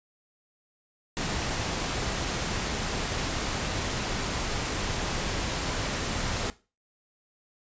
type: noise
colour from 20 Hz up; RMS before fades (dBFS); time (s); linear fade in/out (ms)
pink; -30; 1.17-6.5; 0
effects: noise-tail reverb RT60 0.3 s tail -18 dB re dry + resampled to 16000 Hz